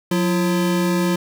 square tone pair together, 180.53 / 340.8 Hz, F#3 / F4, -42 / -42 cents, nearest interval major seventh, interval 1100 cents, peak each -19 / -22 dBFS, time 0.11-1.16 s, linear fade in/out 5 ms, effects none

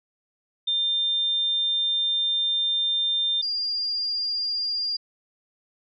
sine tone pair in turn, 3600 / 4805 Hz, A7 / D8, +39 / +39 cents, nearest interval perfect fourth, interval 500 cents, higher second, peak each -21 / -24 dBFS, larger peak first, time 0.67-3.42 / 3.42-4.97 s, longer first, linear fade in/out 10 ms, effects none

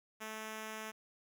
5% pulse tone, 218.1 Hz, A3, 15 cents flat, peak -31 dBFS, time 0.2-0.92 s, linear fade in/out 20 ms, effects none

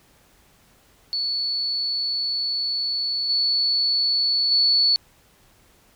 sine tone with level steps, 4435 Hz, C#8, in tune, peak -22 / -18 / -15 dBFS, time 1.13-4.96 s, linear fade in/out 0 ms, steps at 3.29 / 4.51 s, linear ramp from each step 10 ms, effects pink hiss -57 dBFS RMS until 5.95 s

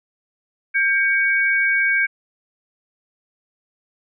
sine tone pair together, 1589 / 2247 Hz, G6 / C#7, +23 / +23 cents, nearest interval tritone, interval 600 cents, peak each -18 dBFS, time 0.74-2.07 s, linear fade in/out 20 ms, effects none

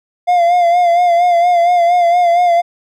triangle tone with vibrato, 698.5 Hz, F5, in tune, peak -6 dBFS, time 0.27-2.62 s, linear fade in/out 20 ms, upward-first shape sine, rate 4.3 Hz, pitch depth 46 cents each way, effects none

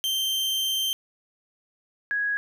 40% pulse / sine tone pair in turn, 3136 / 1661.2 Hz, G7 / G#6, 0 / 0 cents, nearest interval major seventh, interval 1100 cents, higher first, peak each -23 dBFS, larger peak neither, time 0.04-0.93 / 2.11-2.37 s, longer first, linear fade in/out 0 ms, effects none

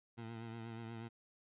20% pulse tone with vibrato, 114.4 Hz, A#2, 32 cents flat, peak -40 dBFS, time 0.17-1.09 s, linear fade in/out 20 ms, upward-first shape triangle, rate 8.3 Hz, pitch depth 50 cents each way, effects resampled to 8000 Hz

